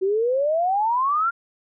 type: exponential sweep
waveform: sine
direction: up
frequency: 370 to 1413 Hz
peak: -18 dBFS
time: 0.01-1.31 s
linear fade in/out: 20 ms
effects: none